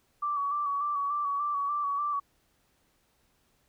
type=tone with vibrato; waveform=sine; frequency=1151 Hz; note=D6; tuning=35 cents flat; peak=-27 dBFS; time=0.22-2.2 s; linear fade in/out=10 ms; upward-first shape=square; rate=3.4 Hz; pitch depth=34 cents each way; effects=pink hiss -70 dBFS RMS until 3.68 s